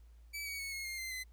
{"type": "tone with pitch steps", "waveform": "sawtooth", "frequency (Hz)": [2300, 2254, 2209, 2165, 2121, 2079, 2037], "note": ["D7", "C#7", "C#7", "C#7", "C7", "C7", "C7"], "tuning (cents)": [-37, 28, -7, -41, 23, -12, -47], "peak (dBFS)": -36, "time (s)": [0.33, 1.24], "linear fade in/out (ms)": 20, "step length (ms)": 130, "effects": ["added 57 Hz sine -55 dBFS peak until 1.32 s", "pink hiss -75 dBFS RMS until 1.32 s"]}